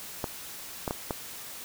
clicks, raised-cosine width 1 ms, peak -15 dBFS, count 4, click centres 0.242 / 0.878 / 0.909 / 1.108 s, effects white hiss -42 dBFS RMS until 1.64 s

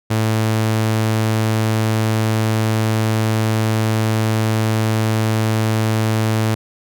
sawtooth tone, 110 Hz, A2, in tune, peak -11 dBFS, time 0.1-6.55 s, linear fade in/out 10 ms, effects none

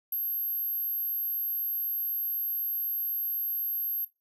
sine tone, 12544 Hz, G9, in tune, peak -28 dBFS, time 0.12-4.05 s, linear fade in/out 5 ms, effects noise-tail reverb RT60 0.2 s tail -17 dB re dry

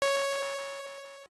sawtooth tone with level ramp, 554.4 Hz, C#5, in tune, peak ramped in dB -19 to -44 dBFS, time 0.02-1.26 s, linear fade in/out 0 ms, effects low-pass 10000 Hz 12 dB/octave + AAC 32 kbps

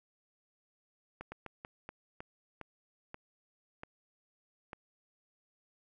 slowing click train, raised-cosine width 0.5 ms, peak -28 dBFS, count 10, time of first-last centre 1.21-4.732 s, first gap 110 ms, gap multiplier 1.3, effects none

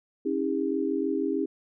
sine tone cluster, 273.4 / 319.8 / 403 Hz, C#4 / D#4 / G4, -24 / +48 / +48 cents, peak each -29 dBFS, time 0.25-1.46 s, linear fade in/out 10 ms, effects none

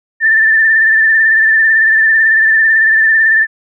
sine tone with vibrato, 1778 Hz, A6, 18 cents sharp, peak -6 dBFS, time 0.2-3.47 s, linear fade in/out 50 ms, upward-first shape triangle, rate 18 Hz, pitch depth 45 cents each way, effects none

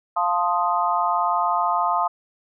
sine chord, F dominant seventh, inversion none, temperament equal, 698.5 / 880 / 1046.5 / 1244.5 Hz, F5 / A5 / C6 / Eb6, 0 / 0 / 0 / 0 cents, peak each -24 dBFS, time 0.16-2.08 s, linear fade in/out 10 ms, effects none

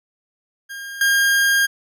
40% pulse tone with level steps, 1614 Hz, G#6, 50 cents flat, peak -29 / -13 dBFS, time 0.69-1.67 s, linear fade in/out 20 ms, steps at 1.01 s, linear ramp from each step 2 ms, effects none

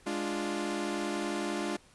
sawtooth chord, D diminished, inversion second, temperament equal, 207.7 / 293.7 / 349.2 Hz, Ab3 / D4 / F4, 0 / 0 / 0 cents, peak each -33 / -32 / -31 dBFS, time 0.06-1.77 s, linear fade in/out 10 ms, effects pink hiss -60 dBFS RMS until 1.94 s + resampled to 24000 Hz

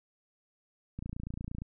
click train, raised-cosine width 5 ms, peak -26 dBFS, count 19, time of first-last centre 0.99-1.619 s, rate 28.6 Hz, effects none

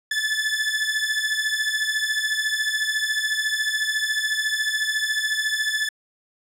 sawtooth beating tone pair, 1730 / 1744 Hz, A6 / A6, -30 / -16 cents, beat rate 14 Hz, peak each -21 dBFS, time 0.11-5.89 s, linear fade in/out 5 ms, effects low-pass 10000 Hz 12 dB/octave

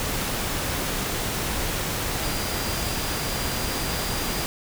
sine tone in noise, 4800 Hz, D8, 37 cents sharp, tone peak -37 dBFS, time 2.23-4.44 s, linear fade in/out 0 ms, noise pink, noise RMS -27 dBFS, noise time 0-4.46 s, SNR -13 dB, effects none

